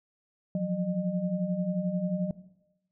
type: tone cluster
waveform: sine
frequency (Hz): 172.9 / 184.2 / 609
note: F3 / F#3 / D#5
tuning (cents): -17 / -7 / -37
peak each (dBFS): -34 / -28 / -35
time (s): 0.55-2.31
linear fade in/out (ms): 2
effects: noise-tail reverb RT60 0.9 s tail -17 dB re dry